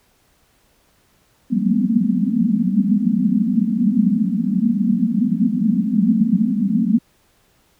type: band-pass noise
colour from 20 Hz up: white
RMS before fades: -17 dBFS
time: 1.5-6.99 s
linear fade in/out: 10 ms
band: 180 to 250 Hz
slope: 96 dB/octave
effects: pink hiss -59 dBFS RMS until 7.79 s